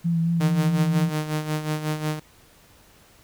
sine tone with vibrato, 167.2 Hz, E3, 25 cents sharp, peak -19 dBFS, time 0.04-1.1 s, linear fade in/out 20 ms, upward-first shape sine, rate 4.5 Hz, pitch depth 26 cents each way
sawtooth tone with tremolo, 153.6 Hz, D#3, 22 cents flat, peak -18 dBFS, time 0.4-2.2 s, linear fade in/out 10 ms, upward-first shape sine, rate 5.5 Hz, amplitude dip 65%
effects pink hiss -54 dBFS RMS until 3.23 s

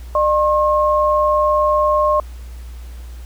sine tone pair together, 603.3 / 1075 Hz, D5 / C6, +46 / +47 cents, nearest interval minor seventh, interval 1001 cents, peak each -15 dBFS, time 0.15-2.2 s, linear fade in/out 2 ms, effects added 60 Hz sine -30 dBFS peak until 3.25 s + pink hiss -47 dBFS RMS until 3.25 s

